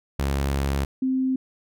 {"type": "tone pair in turn", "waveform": ["sawtooth", "sine"], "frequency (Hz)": [69.1, 260.9], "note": ["C#2", "C4"], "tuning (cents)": [-5, -5], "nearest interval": "octave + major seventh", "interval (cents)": 2300, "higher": "second", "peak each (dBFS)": [-18, -20], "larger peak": "first", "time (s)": [[0.19, 0.85], [1.02, 1.36]], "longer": "first", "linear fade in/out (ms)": 5, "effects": []}